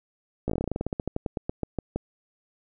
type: slowing click train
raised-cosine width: 2 ms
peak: -14 dBFS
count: 23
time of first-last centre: 0.48-1.96 s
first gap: 16 ms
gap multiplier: 1.12
effects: none